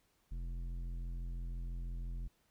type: tone with tanh clipping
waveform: sine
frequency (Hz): 43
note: F1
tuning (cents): -26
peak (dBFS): -40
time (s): 0.31-2.28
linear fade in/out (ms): 10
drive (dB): 11
effects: pink hiss -75 dBFS RMS until 2.5 s